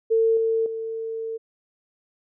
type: tone with level steps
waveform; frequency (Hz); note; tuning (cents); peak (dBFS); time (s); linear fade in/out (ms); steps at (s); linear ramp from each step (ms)
sine; 449.8; A4; +38; -16 / -19 / -27; 0.1-1.38; 20; 0.37 / 0.66; 2
effects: none